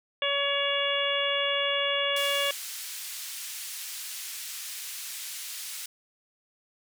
harmonic tone, 564 Hz, C#5, 30 cents sharp, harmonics 1 / 2 / 3 / 4 / 5 / 6, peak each -30 / -34 / -34 / -33 / -30 / -31 dBFS, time 0.22-2.51 s, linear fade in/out 2 ms
white band-pass noise, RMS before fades -38 dBFS, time 2.16-5.86 s, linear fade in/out 5 ms, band 2100 to 13000 Hz, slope 12 dB/octave
effects none

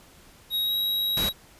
square tone with pitch glide, 3797 to 3837 Hz, A#7 to A#7, +31 to +49 cents, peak -24 dBFS, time 0.5-1.33 s, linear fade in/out 50 ms, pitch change +18 cents, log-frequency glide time 0.63-0.75 s
pink noise, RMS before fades -30 dBFS, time 1.17-1.29 s, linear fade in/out 0 ms
effects pink hiss -53 dBFS RMS until 1.59 s + resampled to 32000 Hz

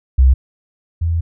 sine tone pair in turn, 64.9 / 83.41 Hz, C2 / E2, -13 / +21 cents, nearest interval major third, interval 434 cents, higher second, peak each -6 / -14 dBFS, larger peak first, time 0.18-0.34 / 1.01-1.21 s, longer second, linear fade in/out 10 ms, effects none

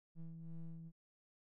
triangle ring-modulated tone, 82.41 Hz, E2, in tune, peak -40 dBFS, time 0.15-0.92 s, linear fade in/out 50 ms, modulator 81.3 Hz, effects none

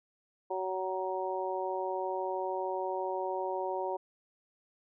harmonic tone, 187.4 Hz, F#3, 22 cents sharp, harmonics 2 / 3 / 4 / 5, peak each -36 / -37 / -38 / -37 dBFS, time 0.5-3.97 s, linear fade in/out 10 ms, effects none

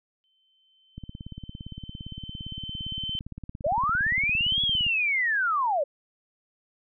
sine tone with exponential growth, 3081 Hz, G7, 31 cents flat, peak -28 dBFS, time 0.24-3.19 s, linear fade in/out 0 ms, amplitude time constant 640 ms
click train, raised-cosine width 5 ms, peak -25 dBFS, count 69, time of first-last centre 0.98-4.866 s, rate 17.5 Hz
sine linear two-way sweep, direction up then down, 532 to 3388 to 532 Hz, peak -22 dBFS, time 3.64-5.84 s, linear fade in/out 10 ms, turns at 4.62 s
effects none

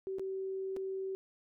sine tone with dropouts, 383.1 Hz, G4, 40 cents flat, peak -35 dBFS, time 0.07-1.15 s, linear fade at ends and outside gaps 0 ms, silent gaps 0.185-0.195 / 0.764-0.768 s, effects none

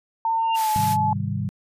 sine tone with pitch glide, 904 to 860.2 Hz, A5 to A5, +47 to -39 cents, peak -19 dBFS, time 0.25-1.13 s, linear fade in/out 2 ms, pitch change -86 cents, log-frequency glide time 0.54-0.7 s
sine tone with exponential growth, 2794 Hz, F7, in tune, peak -23 dBFS, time 0.38-0.56 s, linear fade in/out 5 ms, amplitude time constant 39 ms
white high-pass noise, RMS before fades -31 dBFS, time 0.54-0.97 s, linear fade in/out 50 ms, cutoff 860 Hz, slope 12 dB/octave
sine chord, Ab major seventh, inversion none, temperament equal, 103.83 / 130.81 / 155.56 / 196 Hz, Ab2 / C3 / Eb3 / G3, 0 / 0 / 0 / 0 cents, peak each -27 / -29 / -30 / -29 dBFS, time 0.76-1.49 s, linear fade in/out 0 ms
effects resampled to 32000 Hz

